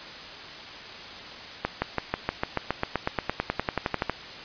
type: accelerating click train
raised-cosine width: 0.5 ms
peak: -9 dBFS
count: 22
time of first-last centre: 1.65-4.097 s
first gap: 170 ms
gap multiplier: 0.96
effects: white hiss -40 dBFS RMS until 4.44 s + resampled to 11025 Hz